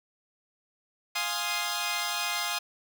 10% pulse chord, F minor seventh, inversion none, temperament equal, 698.5 / 830.6 / 1046.5 / 1244.5 Hz, F5 / Ab5 / C6 / Eb6, 0 / 0 / 0 / 0 cents, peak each -26 dBFS, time 1.15-2.59 s, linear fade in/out 10 ms, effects none

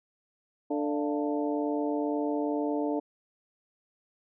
harmonic tone with a mistuned harmonic, 147.6 Hz, D3, 9 cents sharp, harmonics 2 / 3 / 4 / 5 / 6, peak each -29 / -33 / -35 / -37 / -39 dBFS, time 0.7-3 s, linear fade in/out 10 ms, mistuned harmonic 5, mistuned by -110 cents, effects none

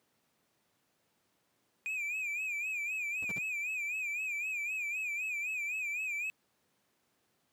triangle tone with vibrato, 2447 Hz, D#7, 29 cents flat, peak -32 dBFS, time 1.86-6.3 s, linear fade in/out 0 ms, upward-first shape sine, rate 3.9 Hz, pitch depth 100 cents each way
brown noise bursts, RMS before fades -40 dBFS, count 3, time 3.22-3.387 s, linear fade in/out 5 ms, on 29 ms, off 40 ms
effects pink hiss -75 dBFS RMS until 7.52 s + high-pass 150 Hz 12 dB/octave

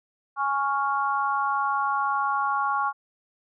sine chord, Db major, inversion second, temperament equal, 830.6 / 1108.7 / 1396.9 Hz, Ab5 / Db6 / F6, 0 / 0 / 0 cents, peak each -27 / -25 / -29 dBFS, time 0.36-2.93 s, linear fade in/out 50 ms, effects none

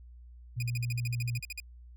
sine tone with vibrato, 119.9 Hz, A#2, 49 cents sharp, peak -30 dBFS, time 0.56-1.4 s, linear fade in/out 20 ms, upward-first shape square, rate 7.4 Hz, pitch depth 9 cents each way
sawtooth tone bursts, 2462 Hz, D#7, 19 cents flat, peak -33 dBFS, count 14, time 0.6-1.601 s, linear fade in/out 2 ms, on 26 ms, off 49 ms
effects added 60 Hz sine -48 dBFS peak until 1.96 s

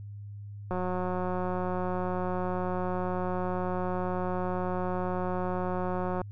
click train, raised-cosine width 1 ms, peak -19 dBFS, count 1003, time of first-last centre 0.71-6.215 s, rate 182 Hz, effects added 102 Hz sine -39 dBFS peak until 6.31 s

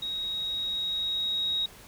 sine tone with level ramp, 3787 Hz, A#7, 27 cents sharp, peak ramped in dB -30 to -25 dBFS, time 0.02-1.66 s, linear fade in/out 5 ms, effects pink hiss -50 dBFS RMS until 1.87 s

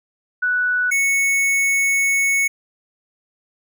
sine / square tone pair in turn, 1480 / 2210 Hz, F#6 / C#7, 0 / -6 cents, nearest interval perfect fifth, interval 694 cents, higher second, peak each -16 dBFS, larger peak neither, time 0.42-0.91 / 0.91-2.48 s, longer second, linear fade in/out 10 ms, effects none

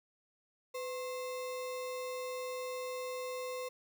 sine tone with sample-and-hold, 504 Hz, B4, 35 cents sharp, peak -37 dBFS, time 0.74-3.69 s, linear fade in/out 10 ms, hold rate 1575 Hz, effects none

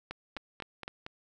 two click trains, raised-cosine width 0.3 ms, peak -22 / -24 dBFS, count 4 / 4, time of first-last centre 0.11-0.879 / 0.37-1.064 s, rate 3.9 / 4.32 Hz, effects none

